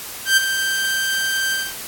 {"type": "tone with ADSR envelope", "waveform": "sawtooth", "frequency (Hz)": 1568, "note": "G6", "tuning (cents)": 0, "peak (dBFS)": -6, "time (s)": [0.25, 1.76], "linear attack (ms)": 120, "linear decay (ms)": 16, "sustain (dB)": -9, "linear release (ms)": 230, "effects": ["white hiss -32 dBFS RMS until 1.87 s", "AAC 64 kbps"]}